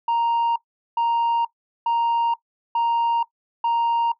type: tone bursts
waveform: sine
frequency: 932.3 Hz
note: A#5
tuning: in tune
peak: -15 dBFS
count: 5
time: 0.08-4.12 s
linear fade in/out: 5 ms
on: 480 ms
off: 410 ms
effects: noise-tail reverb RT60 0.1 s tail -20 dB re dry + tanh soft clip ceiling -17 dBFS